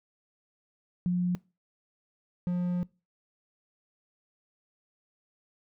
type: tone pair in turn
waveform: sine / triangle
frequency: 178.3 / 177.66 Hz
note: F3 / F3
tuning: +36 / +30 cents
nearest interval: unison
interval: 6 cents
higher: first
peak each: -24 / -24 dBFS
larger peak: neither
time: 1.06-1.35 / 2.47-2.83 s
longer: second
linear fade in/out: 0 ms
effects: noise-tail reverb RT60 0.3 s tail -23 dB re dry